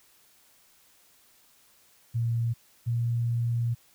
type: tone pair in turn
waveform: sine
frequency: 116.54 / 117.96 Hz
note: A#2 / A#2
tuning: 0 / +21 cents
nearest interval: unison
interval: 21 cents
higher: second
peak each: -24 dBFS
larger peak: neither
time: 2.14-2.54 / 2.86-3.75 s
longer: second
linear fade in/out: 20 ms
effects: white hiss -61 dBFS RMS until 3.94 s